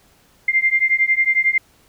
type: beating tone pair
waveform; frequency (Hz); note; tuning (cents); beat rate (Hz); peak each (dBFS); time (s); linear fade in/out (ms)
sine; 2094 / 2105; C7 / C7; +1 / +10; 11; -17; 0.48-1.58; 5
effects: pink hiss -55 dBFS RMS until 1.88 s